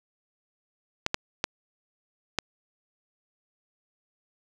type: clicks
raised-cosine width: 0.2 ms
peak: -7 dBFS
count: 4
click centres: 1.064 / 1.144 / 1.441 / 2.387 s
effects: none

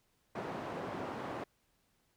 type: band-pass noise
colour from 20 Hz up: white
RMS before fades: -41 dBFS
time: 0.35-1.44 s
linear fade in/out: 5 ms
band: 120 to 840 Hz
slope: 12 dB/octave
effects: pink hiss -75 dBFS RMS until 2.16 s

